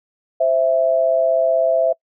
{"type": "tone pair together", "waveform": "sine", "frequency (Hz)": [523.3, 659.3], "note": ["C5", "E5"], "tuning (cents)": [0, 0], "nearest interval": "major third", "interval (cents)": 400, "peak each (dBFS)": [-19, -14], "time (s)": [0.4, 1.93], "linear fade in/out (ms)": 10, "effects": ["noise-tail reverb RT60 0.1 s tail -26 dB re dry"]}